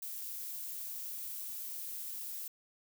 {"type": "noise", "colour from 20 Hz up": "violet", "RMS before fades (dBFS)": -42, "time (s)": [0.02, 2.48], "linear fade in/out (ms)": 5, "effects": []}